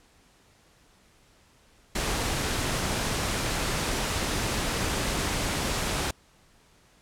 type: noise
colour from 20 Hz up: pink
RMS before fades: -28 dBFS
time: 1.95-6.11 s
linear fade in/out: 5 ms
effects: pink hiss -60 dBFS RMS until 7.01 s + low-pass 10000 Hz 12 dB/octave